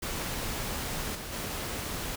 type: noise with level steps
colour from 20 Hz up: pink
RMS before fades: -34 / -39 / -35 dBFS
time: 0.02-2.16 s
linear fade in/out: 10 ms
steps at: 1.15 / 1.32 s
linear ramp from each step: 5 ms
effects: none